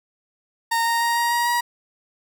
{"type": "tone with pitch steps", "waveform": "30% pulse", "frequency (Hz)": [922, 928.9, 936, 943, 950.1, 957.3], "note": ["A#5", "A#5", "A#5", "A#5", "A#5", "A#5"], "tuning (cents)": [-19, -6, 7, 20, 33, 46], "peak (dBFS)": -16, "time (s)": [0.71, 1.61], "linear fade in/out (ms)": 10, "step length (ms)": 150, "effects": []}